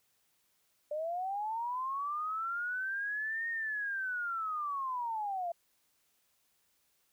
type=linear two-way sweep; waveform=sine; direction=up then down; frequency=587.3 to 1857 to 669 Hz; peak=-33 dBFS; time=0.91-5.52 s; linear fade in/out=5 ms; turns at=3.49 s; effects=white hiss -74 dBFS RMS until 7.12 s